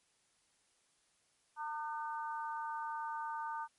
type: harmonic tone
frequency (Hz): 302.6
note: D#4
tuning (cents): -48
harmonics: 3 / 4 / 5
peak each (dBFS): -39 / -44 / -47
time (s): 1.56-3.68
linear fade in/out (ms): 50
effects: white hiss -74 dBFS RMS until 3.78 s + MP3 48 kbps